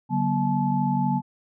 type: tone cluster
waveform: sine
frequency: 144.2 / 188.3 / 240.5 / 865 Hz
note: D3 / F#3 / B3 / A5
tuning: -31 / +31 / -46 / -30 cents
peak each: -26 dBFS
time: 0.09-1.22 s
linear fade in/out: 50 ms
effects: none